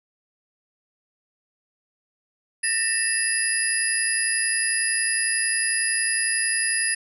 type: tone cluster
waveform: sine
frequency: 1796 / 1907 / 2644 / 4936 / 10280 Hz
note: A6 / A#6 / E7 / D#8 / E9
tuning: +35 / +39 / +5 / -15 / -45 cents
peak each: -27 / -31 / -31 / -30 / -23 dBFS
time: 2.63-6.95 s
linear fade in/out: 10 ms
effects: none

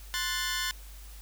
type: chord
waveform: 15% pulse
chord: F# diminished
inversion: second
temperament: equal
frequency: 1046.5 / 1480 / 1760 Hz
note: C6 / F#6 / A6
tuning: 0 / 0 / 0 cents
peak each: -29 / -28 / -26 dBFS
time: 0.14-0.71 s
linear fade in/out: 0 ms
effects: added 50 Hz sine -44 dBFS peak until 1.21 s + white hiss -53 dBFS RMS until 1.21 s

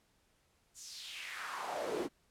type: noise with high-pass filter sweep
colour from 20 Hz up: brown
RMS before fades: -41 dBFS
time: 0.74-2.09 s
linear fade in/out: 50 ms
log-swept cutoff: 7500 to 300 Hz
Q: 3.1
effects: pink hiss -73 dBFS RMS until 2.3 s + low-pass 12000 Hz 12 dB/octave

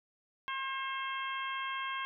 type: harmonic tone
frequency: 535 Hz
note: C5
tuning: 38 cents sharp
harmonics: 2 / 3 / 4 / 5 / 6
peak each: -37 / -41 / -43 / -45 / -44 dBFS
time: 0.48-2.05 s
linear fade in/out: 0 ms
effects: none

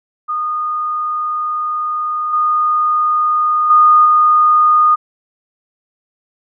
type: tone with level steps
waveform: sine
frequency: 1228 Hz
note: D#6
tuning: 23 cents flat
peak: -16 / -11 / -5 / -7 dBFS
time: 0.28-4.96 s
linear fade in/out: 20 ms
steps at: 2.33 / 3.7 / 4.05 s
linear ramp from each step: 5 ms
effects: none

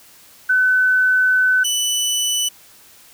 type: tone pair in turn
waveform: sine / 20% pulse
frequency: 1510 / 2980 Hz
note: F#6 / F#7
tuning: +35 / +12 cents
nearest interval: octave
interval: 1177 cents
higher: second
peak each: -12 dBFS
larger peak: neither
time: 0.49-1.64 / 1.64-2.49 s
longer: first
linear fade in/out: 10 ms
effects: white hiss -47 dBFS RMS until 3.13 s

